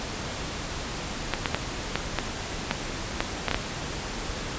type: clicks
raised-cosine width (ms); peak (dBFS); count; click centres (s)
0.3; -7; 10; 1.337 / 1.458 / 1.546 / 1.956 / 2.187 / 2.711 / 3.205 / 3.483 / 3.513 / 3.545
effects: pink hiss -33 dBFS RMS until 4.58 s + resampled to 16000 Hz